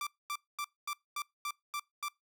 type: tone bursts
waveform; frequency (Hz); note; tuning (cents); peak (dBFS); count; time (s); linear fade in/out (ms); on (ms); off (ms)
sawtooth; 1174.7; D6; 0; -31; 8; 0.01-2.084; 2; 58; 230
effects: noise-tail reverb RT60 0.2 s tail -24 dB re dry